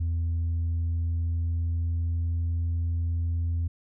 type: tone with pitch glide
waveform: sine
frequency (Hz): 83.3 to 84.12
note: E2 to E2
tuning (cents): +19 to +36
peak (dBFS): -22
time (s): 0-3.68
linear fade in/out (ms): 10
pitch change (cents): +17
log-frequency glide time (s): 0.23-2.66
effects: tanh soft clip ceiling -23 dBFS